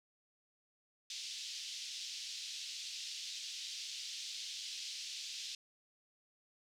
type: band-pass noise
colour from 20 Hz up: white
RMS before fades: -45 dBFS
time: 1.1-5.55 s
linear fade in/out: 2 ms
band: 3000 to 5600 Hz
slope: 24 dB/octave
effects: none